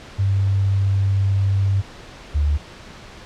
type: tone pair in turn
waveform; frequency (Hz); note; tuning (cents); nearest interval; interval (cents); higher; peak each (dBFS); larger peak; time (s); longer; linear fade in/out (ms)
sine; 98 / 73.38; G2 / D2; 0 / -1; perfect fourth; 501; first; -15; neither; 0.18-1.82 / 2.34-2.58; first; 20
effects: pink hiss -40 dBFS RMS until 3.25 s + low-pass 5000 Hz 12 dB/octave